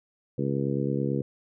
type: harmonic tone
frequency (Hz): 69.1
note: C#2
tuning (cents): -5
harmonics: 2 / 3 / 4 / 5 / 6 / 7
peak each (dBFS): -29 / -31 / -32 / -33 / -34 / -34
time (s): 0.38-1.22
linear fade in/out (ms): 5
effects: none